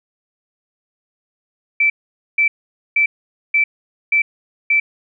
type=tone bursts; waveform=sine; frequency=2325 Hz; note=D7; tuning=18 cents flat; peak=-11 dBFS; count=6; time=1.8-4.8 s; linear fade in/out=5 ms; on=100 ms; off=480 ms; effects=none